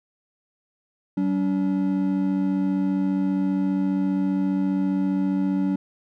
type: tone pair together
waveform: triangle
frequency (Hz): 190.55 / 285.5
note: G3 / D4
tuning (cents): -49 / -49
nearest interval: perfect fifth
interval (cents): 700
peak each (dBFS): -21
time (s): 1.17-5.76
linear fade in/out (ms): 5
effects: none